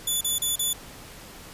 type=tone bursts; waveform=10% pulse; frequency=3474 Hz; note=A7; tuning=23 cents flat; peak=-15 dBFS; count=4; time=0.07-0.732 s; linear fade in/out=5 ms; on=140 ms; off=34 ms; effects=pink hiss -44 dBFS RMS until 1.53 s + resampled to 32000 Hz